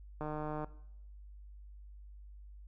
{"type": "click train", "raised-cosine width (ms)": 1, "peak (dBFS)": -26, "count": 67, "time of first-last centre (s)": [0.21, 0.644], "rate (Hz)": 152, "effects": ["noise-tail reverb RT60 0.7 s tail -18 dB re dry", "added 50 Hz sine -49 dBFS peak until 2.67 s"]}